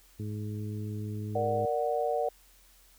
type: harmonic tone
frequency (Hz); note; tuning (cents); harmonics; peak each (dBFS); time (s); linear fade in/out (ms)
105.6; G#2; +29; 1 / 2 / 3 / 4; -34 / -40 / -44 / -46; 0.19-1.66; 10
type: chord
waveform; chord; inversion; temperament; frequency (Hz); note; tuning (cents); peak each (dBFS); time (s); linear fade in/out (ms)
sine; Bb augmented; none; equal; 466.2 / 587.3 / 740; Bb4 / D5 / F#5; 0 / 0 / 0; -31; 1.35-2.29; 5
effects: added 43 Hz sine -61 dBFS peak until 2.98 s + white hiss -61 dBFS RMS until 2.98 s